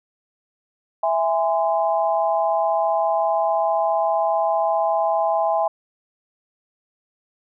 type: chord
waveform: sine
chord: E augmented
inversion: none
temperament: just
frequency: 659.3 / 824.1 / 1030.1 Hz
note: E5 / G#5 / B#5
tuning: 0 / -14 / -27 cents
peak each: -20 / -21 / -26 dBFS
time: 1.03-5.68 s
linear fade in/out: 5 ms
effects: none